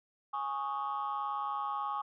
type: chord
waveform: sine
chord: Ab suspended fourth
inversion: none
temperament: just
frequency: 830.6 / 1107.5 / 1245.9 Hz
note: Ab5 / Db6 / Eb6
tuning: 0 / -2 / +2 cents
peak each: -36 / -35 / -38 dBFS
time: 0.33-2.02 s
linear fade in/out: 10 ms
effects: tanh soft clip ceiling -27 dBFS